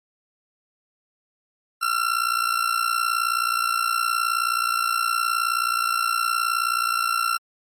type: tone with amplitude modulation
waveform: 40% pulse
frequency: 1359 Hz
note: F6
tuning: 48 cents flat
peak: -16 dBFS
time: 1.81-7.38 s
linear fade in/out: 20 ms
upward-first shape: sine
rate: 59.1 Hz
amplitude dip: 80%
effects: MP3 64 kbps